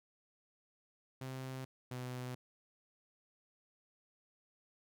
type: tone pair in turn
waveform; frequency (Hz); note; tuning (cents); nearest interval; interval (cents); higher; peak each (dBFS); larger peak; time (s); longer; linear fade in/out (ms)
sawtooth; 130.81 / 125.91; C3 / B2; 0 / +34; minor second; 66; first; -38 / -37; second; 1.21-1.65 / 1.91-2.35; neither; 5
effects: none